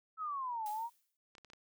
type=exponential two-way sweep; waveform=sine; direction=down then up; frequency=1318.5 to 830.6 to 959 Hz; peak=-36 dBFS; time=0.17-0.9 s; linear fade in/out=50 ms; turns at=0.69 s
type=noise with exponential decay; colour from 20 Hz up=blue; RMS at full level=-49 dBFS; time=0.66-1.17 s; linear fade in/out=1 ms; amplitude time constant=110 ms
type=clicks; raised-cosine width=0.2 ms; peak=-38 dBFS; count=5; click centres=1.352 / 1.382 / 1.447 / 1.501 / 1.534 s
effects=none